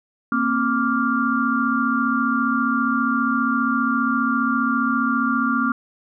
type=tone cluster; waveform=sine; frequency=231.6 / 266.5 / 1169 / 1398 Hz; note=A#3 / C4 / D6 / F6; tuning=-11 / +32 / -8 / +1 cents; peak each=-23 dBFS; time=0.32-5.72 s; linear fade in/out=2 ms; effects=none